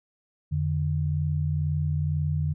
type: tone pair together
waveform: sine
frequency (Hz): 87.31 / 149.4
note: F2 / D3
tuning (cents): 0 / +30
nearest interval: major sixth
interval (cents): 930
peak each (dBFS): -27 / -25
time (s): 0.51-2.54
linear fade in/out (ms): 20
effects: none